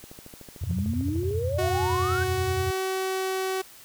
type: click train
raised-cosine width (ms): 2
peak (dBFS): -30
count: 18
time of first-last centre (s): 0.04-1.309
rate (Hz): 13.4
type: chord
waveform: sine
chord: E suspended second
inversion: none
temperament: equal with one note detuned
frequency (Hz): 81.93 / 92.5 / 123.47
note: E2 / F#2 / B2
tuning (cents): -10 / 0 / 0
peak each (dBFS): -32 / -29 / -34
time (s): 0.61-2.71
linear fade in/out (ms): 10
type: exponential sweep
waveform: sine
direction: up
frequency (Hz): 165.1 to 1568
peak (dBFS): -27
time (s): 0.69-2.24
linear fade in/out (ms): 10
type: tone with pitch glide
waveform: sawtooth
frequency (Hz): 367.8 to 378.4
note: F#4 to F#4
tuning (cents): -10 to +39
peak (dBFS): -22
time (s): 1.58-3.62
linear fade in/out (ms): 10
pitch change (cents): +49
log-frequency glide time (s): 2.03-2.79
effects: white hiss -49 dBFS RMS until 3.84 s